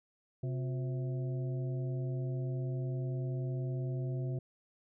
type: harmonic tone with a mistuned harmonic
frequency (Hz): 130.81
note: C3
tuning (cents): 0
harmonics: 1 / 2 / 3 / 4 / 5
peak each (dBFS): -33 / -49 / -44 / -52 / -50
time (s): 0.43-4.39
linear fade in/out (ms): 5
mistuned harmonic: 3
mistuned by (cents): -140
effects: none